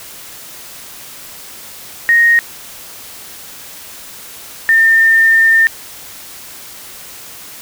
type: tone pair in turn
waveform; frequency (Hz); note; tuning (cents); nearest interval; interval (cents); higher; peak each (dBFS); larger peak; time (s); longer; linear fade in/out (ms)
sine; 1864.7 / 1807.4; A#6 / A6; 0 / +46; minor second; 54; first; -6; neither; 2.09-2.39 / 4.69-5.67; second; 0
effects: white hiss -33 dBFS RMS until 7.61 s